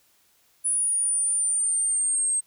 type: exponential sweep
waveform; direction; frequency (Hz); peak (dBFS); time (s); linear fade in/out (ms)
sine; down; 9840 to 8360; -21; 0.64-2.41; 20
effects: white hiss -63 dBFS RMS until 2.46 s